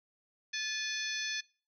harmonic tone with a mistuned harmonic, 868 Hz, A5, 24 cents flat, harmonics 2 / 3 / 4 / 5 / 6 / 7, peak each -38 / -40 / -41 / -42 / -43 / -43 dBFS, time 0.53-1.41 s, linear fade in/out 10 ms, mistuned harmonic 3, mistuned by -91 cents, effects noise-tail reverb RT60 0.4 s tail -24 dB re dry

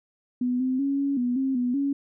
sine tone with pitch steps, 248.1 / 258.2 / 277.3 / 279 / 245.1 / 266.9 / 246.3 / 279.4 Hz, B3 / C4 / C#4 / C#4 / B3 / C4 / B3 / C#4, +8 / -23 / +1 / +11 / -13 / +35 / -5 / +14 cents, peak -22 dBFS, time 0.41-1.93 s, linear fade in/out 5 ms, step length 190 ms, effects none

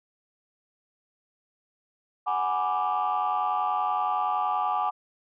sine chord, G# half-diminished seventh, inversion third, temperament equal, 740 / 830.6 / 987.8 / 1174.7 Hz, F#5 / G#5 / B5 / D6, 0 / 0 / 0 / 0 cents, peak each -28 / -27 / -33 / -27 dBFS, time 2.26-4.91 s, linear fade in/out 20 ms, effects tanh soft clip ceiling -18 dBFS

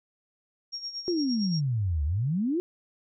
sine tone with tremolo, 5570 Hz, F8, 5 cents flat, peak -31 dBFS, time 0.72-1.61 s, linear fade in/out 20 ms, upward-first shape sine, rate 8.7 Hz, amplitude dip 70%
sine exponential two-way sweep, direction down then up, 370 to 69.9 to 370 Hz, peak -24 dBFS, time 1.08-2.6 s, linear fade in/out 0 ms, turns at 2.04 s
effects none

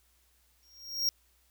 square tone with exponential growth, 5588 Hz, F8, in tune, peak -24 dBFS, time 0.63-1.09 s, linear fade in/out 0 ms, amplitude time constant 98 ms, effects added 60 Hz sine -69 dBFS peak until 1.5 s + white hiss -69 dBFS RMS until 1.5 s

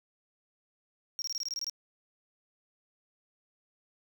triangle tone bursts, 5588 Hz, F8, in tune, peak -31 dBFS, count 10, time 1.19-1.697 s, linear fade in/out 0 ms, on 30 ms, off 23 ms, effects none

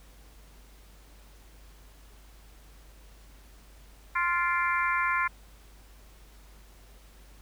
harmonic tone with a mistuned harmonic, 348.8 Hz, F4, 2 cents flat, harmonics 3 / 4 / 5 / 6 / 7, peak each -28 / -30 / -32 / -32 / -36 dBFS, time 4.15-5.28 s, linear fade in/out 10 ms, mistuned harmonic 7, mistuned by -60 cents, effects added 50 Hz sine -51 dBFS peak until 7.41 s + pink hiss -58 dBFS RMS until 7.41 s

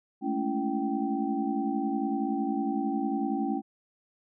sine tone cluster, 211.3 / 222.2 / 281.4 / 336.7 / 777 Hz, G#3 / A3 / C#4 / E4 / G5, +30 / +17 / +26 / +37 / -16 cents, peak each -36 / -33 / -30 / -34 / -34 dBFS, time 0.21-3.62 s, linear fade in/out 50 ms, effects none

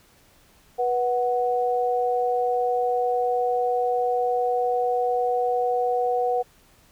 sine tone pair together, 488.8 / 740 Hz, B4 / F#5, -18 / 0 cents, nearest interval perfect fifth, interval 718 cents, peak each -23 dBFS, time 0.78-6.43 s, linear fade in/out 20 ms, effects pink hiss -57 dBFS RMS until 6.91 s

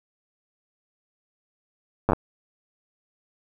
slowing click train, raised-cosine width 1 ms, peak -6 dBFS, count 5, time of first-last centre 2.09-2.133 s, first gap 9 ms, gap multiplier 1.12, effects 8-bit

